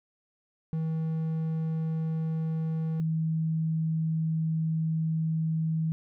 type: tone pair in turn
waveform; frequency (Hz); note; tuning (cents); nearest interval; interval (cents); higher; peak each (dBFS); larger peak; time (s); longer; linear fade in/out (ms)
triangle / sine; 160.3 / 160.3; E3 / E3; -48 / -48; unison; 0; neither; -25; neither; 0.73-3 / 3-5.92; second; 0
effects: none